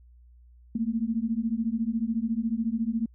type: beating tone pair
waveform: sine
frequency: 220 / 234 Hz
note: A3 / A#3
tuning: 0 / +7 cents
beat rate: 14 Hz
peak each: -28 dBFS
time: 0.75-3.06 s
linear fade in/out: 5 ms
effects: added 60 Hz sine -51 dBFS peak until 3.14 s